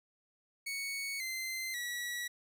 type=tone with pitch steps; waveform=sawtooth; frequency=2222 / 2073 / 1934.4 Hz; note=C#7 / C7 / B6; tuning=+4 / -17 / -36 cents; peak=-33 dBFS; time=0.66-2.28 s; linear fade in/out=10 ms; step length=540 ms; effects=none